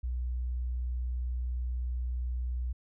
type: tone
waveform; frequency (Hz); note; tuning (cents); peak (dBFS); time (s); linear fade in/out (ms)
sine; 61.5; B1; -7; -30; 0.03-2.73; 10
effects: none